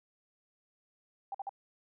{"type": "tone bursts", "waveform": "sine", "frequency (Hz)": 790, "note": "G5", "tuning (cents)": 13, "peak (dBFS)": -35, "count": 3, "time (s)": [1.32, 1.493], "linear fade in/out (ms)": 2, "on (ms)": 25, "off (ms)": 49, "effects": []}